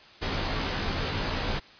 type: noise with comb filter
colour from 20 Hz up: pink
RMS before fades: -29 dBFS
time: 0.21-1.6 s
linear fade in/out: 20 ms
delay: 17 ms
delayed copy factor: -0.8
effects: white hiss -51 dBFS RMS until 1.79 s + resampled to 11025 Hz